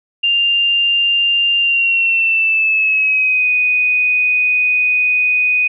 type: tone with pitch glide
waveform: sine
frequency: 2794 to 2489 Hz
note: F7 to D#7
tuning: 0 to 0 cents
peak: -11 dBFS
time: 0.23-5.68 s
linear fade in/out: 10 ms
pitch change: -200 cents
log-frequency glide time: 1.59-3.5 s
effects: none